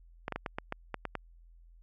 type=clicks; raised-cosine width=0.5 ms; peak=-19 dBFS; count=9; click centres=0.281 / 0.323 / 0.36 / 0.462 / 0.585 / 0.724 / 0.943 / 1.053 / 1.153 s; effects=added 42 Hz sine -54 dBFS peak until 1.82 s